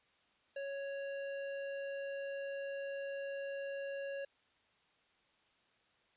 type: tone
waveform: square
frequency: 554.4 Hz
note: C#5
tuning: in tune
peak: -40 dBFS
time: 0.56-4.25 s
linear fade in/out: 5 ms
effects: white hiss -72 dBFS RMS until 6.16 s + resampled to 8000 Hz